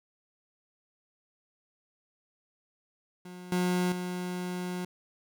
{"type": "tone with level steps", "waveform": "30% pulse", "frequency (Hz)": 180, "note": "F#3", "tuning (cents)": -47, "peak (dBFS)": [-40, -23, -30], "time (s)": [3.25, 4.85], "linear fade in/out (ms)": 5, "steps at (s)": [3.52, 3.92], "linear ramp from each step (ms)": 2, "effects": []}